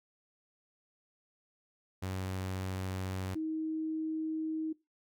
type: tone pair in turn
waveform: sawtooth / sine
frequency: 94 / 316.2 Hz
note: F#2 / D#4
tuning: +28 / +28 cents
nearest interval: octave + major sixth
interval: 2100 cents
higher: second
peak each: -31 / -32 dBFS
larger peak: first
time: 2.02-3.35 / 3.35-4.73 s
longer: second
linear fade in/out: 10 ms
effects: noise-tail reverb RT60 0.2 s tail -19 dB re dry